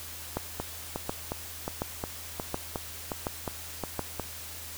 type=two click trains; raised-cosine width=1 ms; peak=-15 / -17 dBFS; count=6 / 11; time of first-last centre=0.37-3.993 / 0.6-4.197 s; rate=1.38 / 2.78 Hz; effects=added 82 Hz sine -48 dBFS peak until 4.77 s + white hiss -42 dBFS RMS until 4.77 s